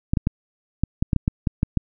clicks, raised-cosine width 5 ms, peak -6 dBFS, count 11, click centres 0.135 / 0.172 / 0.271 / 0.836 / 1.025 / 1.132 / 1.163 / 1.279 / 1.472 / 1.631 / 1.773 s, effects none

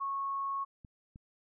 sine tone, 1100 Hz, C#6, 14 cents flat, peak -32 dBFS, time 0-0.65 s, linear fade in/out 20 ms
clicks, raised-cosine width 5 ms, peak -38 dBFS, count 2, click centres 0.848 / 1.159 s
effects none

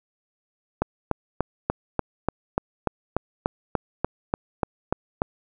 click train, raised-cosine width 1 ms, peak -7 dBFS, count 16, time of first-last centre 0.82-5.219 s, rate 3.41 Hz, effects none

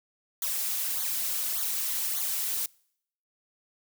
blue noise with flanger, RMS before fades -30 dBFS, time 0.42-2.66 s, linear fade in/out 2 ms, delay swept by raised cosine 0.38 to 4.38 ms, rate 1.7 Hz, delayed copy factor -0.8, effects noise-tail reverb RT60 0.7 s tail -26 dB re dry

